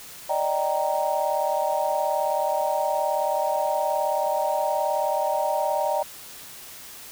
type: chord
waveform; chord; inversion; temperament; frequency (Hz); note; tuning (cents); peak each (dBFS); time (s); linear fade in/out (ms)
sine; Eb major seventh; third; just; 583.4 / 622.3 / 777.8 / 933.4; D5 / Eb5 / G5 / Bb5; -12 / 0 / -14 / +2; -27; 0.29-6.03; 10
effects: white hiss -42 dBFS RMS until 7.11 s